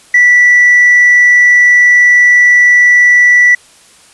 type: tone with tanh clipping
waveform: triangle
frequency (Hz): 1961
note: B6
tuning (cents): -13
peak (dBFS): -3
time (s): 0.14-3.55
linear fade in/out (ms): 5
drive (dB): 5
effects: white hiss -42 dBFS RMS until 4.13 s + resampled to 24000 Hz